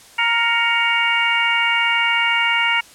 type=harmonic tone with a mistuned harmonic; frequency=467.1 Hz; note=A#4; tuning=3 cents sharp; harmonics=2 / 3 / 4 / 5 / 6; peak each=-22 / -23 / -24 / -19 / -21 dBFS; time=0.18-2.81 s; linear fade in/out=10 ms; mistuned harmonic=5; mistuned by=-73 cents; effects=white hiss -45 dBFS RMS until 2.94 s + low-pass 10000 Hz 12 dB/octave